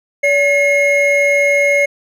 triangle tone pair together, 571 / 2157 Hz, D5 / C#7, -49 / -48 cents, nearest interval octave + major seventh, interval 2301 cents, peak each -11 dBFS, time 0.23-1.86 s, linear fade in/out 10 ms, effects none

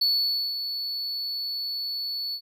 triangle tone with ADSR envelope, 4435 Hz, C#8, in tune, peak -18 dBFS, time 0.01-2.41 s, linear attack 7 ms, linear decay 520 ms, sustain -9 dB, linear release 71 ms, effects none

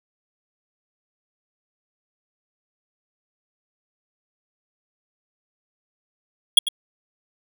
square tone with echo, 3322 Hz, G#7, in tune, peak -7 dBFS, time 6.57-6.59 s, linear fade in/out 5 ms, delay 97 ms, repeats 1, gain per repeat -14 dB, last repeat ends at 6.687 s, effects none

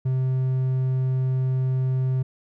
triangle tone, 130 Hz, C3, 11 cents flat, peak -18 dBFS, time 0.05-2.23 s, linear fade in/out 10 ms, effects none

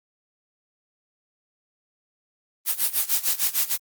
blue noise with tremolo, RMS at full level -20 dBFS, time 2.65-3.78 s, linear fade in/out 50 ms, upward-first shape sine, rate 6.6 Hz, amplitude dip 90%, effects Opus 32 kbps

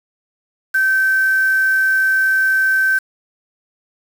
sine tone with quantisation, 1547 Hz, G6, 23 cents flat, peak -12 dBFS, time 0.74-2.99 s, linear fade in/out 10 ms, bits 5, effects none

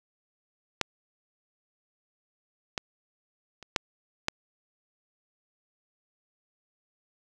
clicks, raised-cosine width 0.2 ms, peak -7 / -12 / -27 / -6 / -8 dBFS, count 5, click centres 0.813 / 2.778 / 3.627 / 3.762 / 4.284 s, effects none

